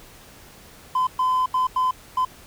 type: tone bursts at uneven times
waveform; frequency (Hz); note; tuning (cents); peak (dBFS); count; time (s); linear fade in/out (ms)
triangle; 1020; C6; -44; -15; 5; 0.95-1.07 / 1.19-1.46 / 1.54-1.67 / 1.76-1.91 / 2.17-2.25; 5
effects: tanh soft clip ceiling -13 dBFS + pink hiss -47 dBFS RMS until 2.46 s